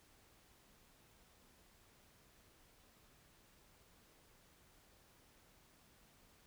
silence, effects pink hiss -68 dBFS RMS until 6.46 s

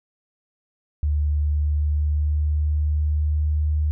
sine tone with pitch glide, 74.1 to 75.79 Hz, D2 to D#2, +16 to -45 cents, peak -18 dBFS, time 1.03-3.91 s, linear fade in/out 0 ms, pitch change +39 cents, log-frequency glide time 1.28-3.62 s, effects none

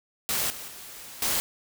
white noise with level steps, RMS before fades -27 / -39 / -43 / -26 dBFS, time 0.29-1.4 s, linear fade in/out 0 ms, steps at 0.5 / 0.68 / 1.22 s, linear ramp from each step 2 ms, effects none

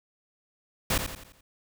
pink noise with echo, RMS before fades -25 dBFS, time 0.9-0.98 s, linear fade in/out 5 ms, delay 86 ms, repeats 5, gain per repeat -7 dB, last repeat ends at 1.41 s, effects none

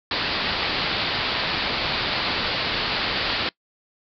white low-pass noise, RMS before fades -25 dBFS, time 0.11-3.49 s, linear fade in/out 2 ms, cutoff 4800 Hz, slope 96 dB/octave, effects noise-tail reverb RT60 0.1 s tail -23 dB re dry

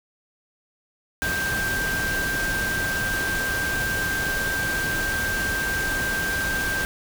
sine tone in noise, 1577 Hz, G6, 10 cents sharp, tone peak -24 dBFS, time 1.22-6.85 s, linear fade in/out 0 ms, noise pink, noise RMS -29 dBFS, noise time 1.22-6.85 s, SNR +2 dB, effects none

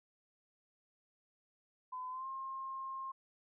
sine tone with pitch glide, 1014 to 1065.6 Hz, B5 to C6, +45 to +31 cents, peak -40 dBFS, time 1.92-3.12 s, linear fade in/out 10 ms, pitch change +86 cents, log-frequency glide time 2.1-2.27 s, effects none

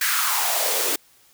white noise with high-pass filter sweep, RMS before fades -22 dBFS, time 0.01-0.96 s, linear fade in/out 5 ms, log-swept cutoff 1700 to 340 Hz, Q 4, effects white hiss -56 dBFS RMS until 1.33 s

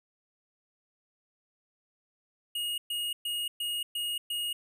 square tone bursts, 2870 Hz, F7, 47 cents sharp, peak -31 dBFS, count 6, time 2.55-4.53 s, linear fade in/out 5 ms, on 230 ms, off 120 ms, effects none

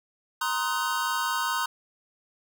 square chord, C half-diminished seventh, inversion third, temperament just, 941.9 / 1046.5 / 1255.8 / 1507 Hz, Bb5 / C6 / Eb6 / Gb6, +18 / 0 / +16 / +31 cents, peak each -32 dBFS, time 0.41-1.66 s, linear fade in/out 5 ms, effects none

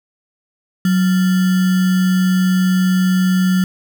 sine tone with sample-and-hold, 185 Hz, F#3, in tune, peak -11 dBFS, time 0.85-3.64 s, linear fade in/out 2 ms, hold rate 1575 Hz, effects none

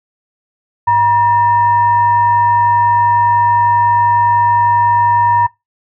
sine tone with frequency modulation, 953 Hz, A#5, 38 cents sharp, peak -7 dBFS, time 0.87-5.47 s, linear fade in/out 10 ms, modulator 850 Hz, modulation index 0.3, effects noise-tail reverb RT60 0.2 s tail -22 dB re dry

